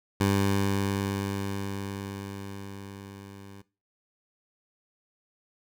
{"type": "tone with level ramp", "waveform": "15% pulse", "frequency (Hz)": 99, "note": "G2", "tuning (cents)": 18, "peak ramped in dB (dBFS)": [-15, -39], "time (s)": [0.2, 3.62], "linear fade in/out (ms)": 10, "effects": ["noise-tail reverb RT60 0.3 s tail -19 dB re dry"]}